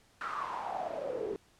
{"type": "noise with band-pass filter sweep", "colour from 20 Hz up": "pink", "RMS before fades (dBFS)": -37, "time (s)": [0.21, 1.36], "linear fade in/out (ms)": 0, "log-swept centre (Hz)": [1400, 390], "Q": 8.4, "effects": ["pink hiss -65 dBFS RMS until 1.59 s", "low-pass 10000 Hz 12 dB/octave"]}